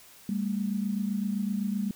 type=tone pair together; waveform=sine; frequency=199 / 226.8 Hz; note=G3 / A#3; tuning=+26 / -47 cents; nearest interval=major second; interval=227 cents; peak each=-28 / -32 dBFS; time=0.29-1.91 s; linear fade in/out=2 ms; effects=white hiss -53 dBFS RMS until 1.95 s